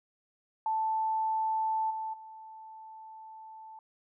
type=tone with level steps; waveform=sine; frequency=880 Hz; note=A5; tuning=in tune; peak=-27 / -33 / -45 dBFS; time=0.66-3.79 s; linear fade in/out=2 ms; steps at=1.9 / 2.13 s; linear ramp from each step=10 ms; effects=none